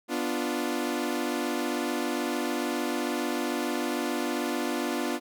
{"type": "chord", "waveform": "sawtooth", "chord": "B diminished", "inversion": "none", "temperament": "equal", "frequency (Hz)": [246.9, 293.7, 349.2], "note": ["B3", "D4", "F4"], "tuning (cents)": [0, 0, 0], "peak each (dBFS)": -28, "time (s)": [0.08, 5.2], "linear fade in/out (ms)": 50, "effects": []}